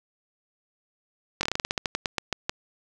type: slowing click train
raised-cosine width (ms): 0.2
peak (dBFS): -8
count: 16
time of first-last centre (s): 1.41-2.495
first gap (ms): 21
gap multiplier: 1.16
effects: none